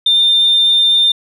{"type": "tone", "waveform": "sine", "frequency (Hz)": 3604, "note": "A7", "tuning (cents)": 41, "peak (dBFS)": -7, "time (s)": [0.06, 1.12], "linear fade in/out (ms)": 5, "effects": ["tanh soft clip ceiling -4 dBFS"]}